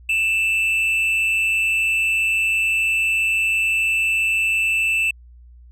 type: tone with amplitude modulation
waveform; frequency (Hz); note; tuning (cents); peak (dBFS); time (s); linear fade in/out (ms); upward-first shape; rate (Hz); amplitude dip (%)
triangle; 2654; E7; +11; -13; 0.09-5.11; 5; sine; 209; 45
effects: added 60 Hz sine -42 dBFS peak until 5.71 s